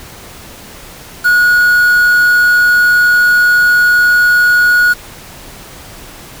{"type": "tone with quantisation", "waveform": "triangle", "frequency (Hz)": 1453, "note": "F#6", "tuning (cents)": -32, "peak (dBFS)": -4, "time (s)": [1.24, 4.94], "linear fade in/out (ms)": 20, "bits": 4, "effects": ["pink hiss -33 dBFS RMS until 6.4 s"]}